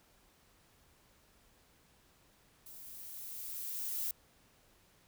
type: noise with level ramp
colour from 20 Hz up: violet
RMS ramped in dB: -52 to -36 dBFS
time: 2.66-4.11 s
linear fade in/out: 2 ms
effects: pink hiss -67 dBFS RMS until 5.07 s